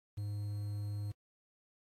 triangle tone with quantisation, 102.9 Hz, G#2, 16 cents flat, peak -34 dBFS, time 0.17-1.12 s, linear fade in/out 10 ms, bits 10, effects AAC 48 kbps

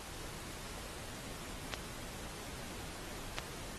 clicks, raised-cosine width 0.2 ms, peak -17 / -17 dBFS, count 2, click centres 1.738 / 3.385 s, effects pink hiss -47 dBFS RMS until 3.78 s + AAC 32 kbps

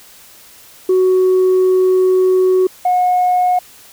sine tone pair in turn, 371.6 / 725 Hz, F#4 / F#5, +7 / -35 cents, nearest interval octave, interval 1158 cents, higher second, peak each -7 / -9 dBFS, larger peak first, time 0.89-2.67 / 2.85-3.59 s, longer first, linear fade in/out 5 ms, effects tanh soft clip ceiling -7 dBFS + white hiss -42 dBFS RMS until 3.92 s

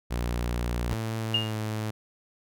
sawtooth tone, 59.7 Hz, A#1, 42 cents sharp, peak -23 dBFS, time 0.1-0.95 s, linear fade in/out 20 ms
sawtooth tone with pitch glide, 111.8 to 108.55 Hz, A2 to A2, +28 to -23 cents, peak -25 dBFS, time 0.9-1.91 s, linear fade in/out 10 ms, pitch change -51 cents, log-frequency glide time 1.23-1.58 s
sine tone with exponential decay, 2833 Hz, F7, 24 cents sharp, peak -19 dBFS, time 1.34-1.57 s, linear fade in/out 5 ms, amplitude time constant 50 ms
effects none

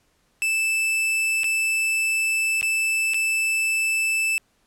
45% pulse tone with dropouts, 2637 Hz, E7, in tune, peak -20 dBFS, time 0.42-4.38 s, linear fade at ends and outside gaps 0 ms, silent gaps 1.434-1.442 / 2.612-2.628 / 3.136-3.143 s, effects pink hiss -65 dBFS RMS until 4.66 s + low-pass 12000 Hz 12 dB/octave

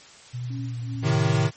sine tone with pitch glide, 122.9 to 116.61 Hz, B2 to A#2, -8 to +1 cents, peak -28 dBFS, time 0.33-1.13 s, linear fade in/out 20 ms, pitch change -91 cents, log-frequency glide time 0.48-1.01 s
sine tone with tremolo, 274.4 Hz, C#4, 17 cents flat, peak -33 dBFS, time 0.5-1.29 s, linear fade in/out 5 ms, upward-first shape sine, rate 2.6 Hz, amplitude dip 95%
square chord, A diminished, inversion none, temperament equal, 110 / 130.81 / 155.56 Hz, A2 / C3 / Eb3, 0 / 0 / 0 cents, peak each -24 dBFS, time 1.02-1.51 s, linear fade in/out 50 ms
effects white hiss -48 dBFS RMS until 1.56 s + MP3 32 kbps

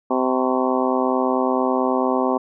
harmonic tone with a mistuned harmonic, 129.1 Hz, C3, 23 cents flat, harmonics 2 / 3 / 4 / 5 / 6 / 7 / 8 / 9, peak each -22 / -24 / -25 / -26 / -27 / -27 / -28 / -29 dBFS, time 0.1-2.38 s, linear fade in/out 10 ms, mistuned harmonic 9, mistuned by -68 cents, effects none

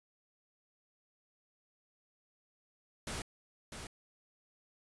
pink noise with echo, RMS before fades -40 dBFS, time 3.07-3.22 s, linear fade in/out 2 ms, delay 650 ms, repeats 1, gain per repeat -6 dB, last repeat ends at 3.87 s, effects resampled to 24000 Hz

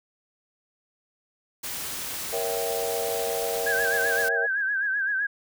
white noise, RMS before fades -33 dBFS, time 1.63-4.29 s, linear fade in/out 10 ms
sine chord, A# diminished seventh, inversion none, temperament equal, 466.2 / 554.4 / 659.3 / 784 Hz, A#4 / C#5 / E5 / G5, 0 / 0 / 0 / 0 cents, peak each -29 / -34 / -32 / -35 dBFS, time 2.32-4.47 s, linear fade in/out 20 ms
sine tone with vibrato, 1606 Hz, G6, 41 cents sharp, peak -23 dBFS, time 3.66-5.27 s, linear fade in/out 10 ms, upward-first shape sine, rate 7.8 Hz, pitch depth 83 cents each way
effects none

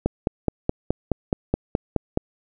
click train, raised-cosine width 2 ms, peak -6 dBFS, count 11, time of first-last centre 0.06-2.174 s, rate 4.73 Hz, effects none

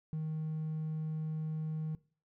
triangle tone, 156.6 Hz, D#3, 11 cents sharp, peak -31 dBFS, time 0.13-1.95 s, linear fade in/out 0 ms, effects noise-tail reverb RT60 0.4 s tail -22 dB re dry + tanh soft clip ceiling -29 dBFS

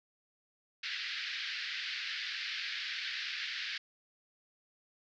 pink band-pass noise, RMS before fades -39 dBFS, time 0.83-3.78 s, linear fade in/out 5 ms, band 1600 to 4900 Hz, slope 48 dB/octave, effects none

